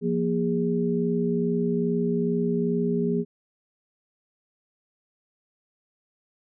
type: tone cluster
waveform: sine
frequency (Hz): 173.5 / 235.9 / 409.7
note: F3 / A#3 / G#4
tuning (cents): -11 / +21 / -24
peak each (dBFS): -26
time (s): 0.01-3.25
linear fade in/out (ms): 50
effects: none